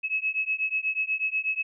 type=beating tone pair; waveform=sine; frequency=2573 / 2581.2 Hz; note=E7 / E7; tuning=-43 / -37 cents; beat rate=8.2 Hz; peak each=-28 dBFS; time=0.03-1.63 s; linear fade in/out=20 ms; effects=none